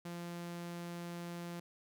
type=tone; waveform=sawtooth; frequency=172.6 Hz; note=F3; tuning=20 cents flat; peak=-38 dBFS; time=0.05-1.6 s; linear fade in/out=5 ms; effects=none